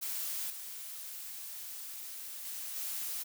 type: noise with level steps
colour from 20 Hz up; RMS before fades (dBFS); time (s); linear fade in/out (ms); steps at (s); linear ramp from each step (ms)
blue; -37 / -44 / -41 / -38; 0.01-3.24; 20; 0.5 / 2.45 / 2.76; 2
effects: none